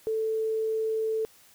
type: tone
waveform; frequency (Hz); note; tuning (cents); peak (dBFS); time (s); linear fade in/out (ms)
sine; 441.2; A4; +5; -25; 0.07-1.25; 0
effects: white hiss -57 dBFS RMS until 1.54 s